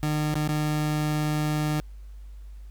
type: tone with dropouts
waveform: 30% pulse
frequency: 151.5 Hz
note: D#3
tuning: 46 cents flat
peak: -21 dBFS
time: 0.03-1.8 s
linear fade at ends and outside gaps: 0 ms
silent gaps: 0.341-0.355 / 0.477-0.489 s
effects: added 50 Hz sine -39 dBFS peak until 2.7 s + pink hiss -64 dBFS RMS until 2.7 s